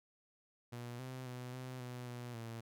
sawtooth tone with pitch steps, 120.5 / 128.9 / 124.8 / 128 / 124 / 121.9 / 115.1 Hz, B2 / C3 / B2 / C3 / B2 / B2 / A#2, -42 / -26 / +19 / -38 / +7 / -22 / -22 cents, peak -40 dBFS, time 0.72-2.61 s, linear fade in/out 10 ms, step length 270 ms, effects none

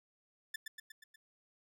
sawtooth tone with echo, 1760 Hz, A6, in tune, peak -34 dBFS, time 0.54-0.56 s, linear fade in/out 5 ms, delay 120 ms, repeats 5, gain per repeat -4 dB, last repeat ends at 1.16 s, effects none

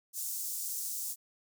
pink high-pass noise, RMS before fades -37 dBFS, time 0.13-1.16 s, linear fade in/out 50 ms, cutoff 6500 Hz, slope 24 dB/octave, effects none

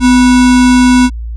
sine tone with sample-and-hold, 251.8 Hz, B3, 34 cents sharp, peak -3 dBFS, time 0-1.1 s, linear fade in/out 50 ms, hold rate 1225 Hz, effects added 57 Hz sine -18 dBFS peak until 1.36 s + resampled to 22050 Hz

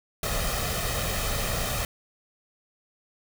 pink noise with comb filter, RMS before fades -28 dBFS, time 0.23-1.85 s, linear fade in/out 2 ms, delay 1.6 ms, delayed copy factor +0.65, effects none

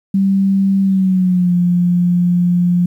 sine tone with pitch glide, 194.6 to 176.4 Hz, G3 to F3, -12 to +18 cents, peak -10 dBFS, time 0.14-2.86 s, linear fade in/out 5 ms, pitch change -170 cents, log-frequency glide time 0.82-1.53 s, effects 8-bit

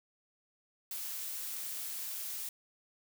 blue noise, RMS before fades -40 dBFS, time 0.91-2.49 s, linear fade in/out 2 ms, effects none

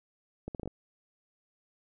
accelerating click train, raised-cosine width 2 ms, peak -24 dBFS, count 6, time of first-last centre 0.48-0.676 s, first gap 68 ms, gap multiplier 0.72, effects none

